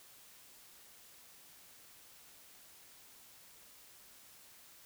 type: silence
effects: white hiss -59 dBFS RMS until 4.85 s